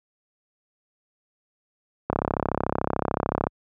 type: click train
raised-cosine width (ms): 1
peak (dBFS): -8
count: 47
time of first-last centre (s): 2.1-3.469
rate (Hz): 33.6
effects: high-pass 60 Hz 12 dB/octave